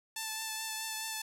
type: tone with vibrato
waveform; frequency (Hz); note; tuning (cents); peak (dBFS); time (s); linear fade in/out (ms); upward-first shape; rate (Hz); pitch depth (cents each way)
5% pulse; 880; A5; 0; -24; 0.16-1.22; 5; triangle; 4.7; 20
effects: none